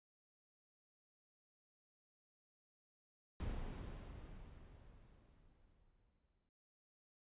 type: noise with exponential decay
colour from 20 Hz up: brown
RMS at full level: -42 dBFS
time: 3.4-6.49 s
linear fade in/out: 0 ms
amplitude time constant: 670 ms
effects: noise-tail reverb RT60 0.2 s tail -26 dB re dry + resampled to 8000 Hz